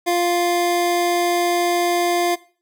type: tone pair together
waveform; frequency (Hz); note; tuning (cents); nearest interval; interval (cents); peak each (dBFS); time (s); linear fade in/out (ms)
square; 349.2 / 698.5; F4 / F5; 0 / 0; octave; 1200; -20; 0.06-2.36; 20
effects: noise-tail reverb RT60 0.4 s tail -19 dB re dry